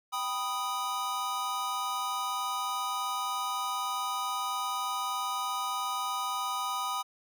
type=chord; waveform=square; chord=G augmented; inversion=none; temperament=equal; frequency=784 / 987.8 / 1244.5 Hz; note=G5 / B5 / D#6; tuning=0 / 0 / 0 cents; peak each=-39 / -36 / -34 dBFS; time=0.12-7.03 s; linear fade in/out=20 ms; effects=none